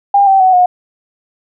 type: tone with pitch steps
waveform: sine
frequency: 802 / 774.7 / 748.3 / 722.8 Hz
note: G5 / G5 / F#5 / F#5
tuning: +39 / -21 / +19 / -41 cents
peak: -5 dBFS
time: 0.14-0.66 s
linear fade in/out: 5 ms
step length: 130 ms
effects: none